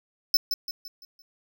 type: tone with echo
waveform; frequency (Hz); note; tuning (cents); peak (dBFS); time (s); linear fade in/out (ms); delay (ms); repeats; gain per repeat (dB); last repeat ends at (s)
square; 5274; E8; 0; -17; 0.34-0.37; 2; 170; 5; -7; 1.22
effects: none